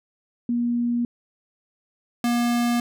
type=tone pair in turn; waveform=sine / square; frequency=238.8 / 238.8 Hz; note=A#3 / A#3; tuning=+42 / +42 cents; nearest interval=unison; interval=0 cents; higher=neither; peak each=-20 dBFS; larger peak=neither; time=0.49-1.05 / 2.24-2.8 s; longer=neither; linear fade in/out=2 ms; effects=none